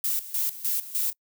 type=noise with tremolo; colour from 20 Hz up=violet; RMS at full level=-26 dBFS; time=0.04-1.13 s; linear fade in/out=2 ms; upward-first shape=square; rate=3.3 Hz; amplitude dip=80%; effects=noise-tail reverb RT60 0.1 s tail -26 dB re dry